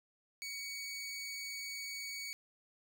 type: tone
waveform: 20% pulse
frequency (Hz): 2246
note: C#7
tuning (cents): +22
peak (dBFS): -36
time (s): 0.42-2.33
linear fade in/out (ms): 0
effects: none